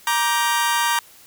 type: chord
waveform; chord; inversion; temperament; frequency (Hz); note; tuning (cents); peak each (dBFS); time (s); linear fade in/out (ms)
sawtooth; G minor; first; just; 940.8 / 1176 / 1568; Bb5 / D6 / G6; +16 / +2 / 0; -16 / -21 / -21; 0.07-0.99; 2
effects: white hiss -48 dBFS RMS until 1.26 s